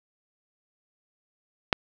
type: click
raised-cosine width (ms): 0.3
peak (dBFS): -3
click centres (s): 1.728
effects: none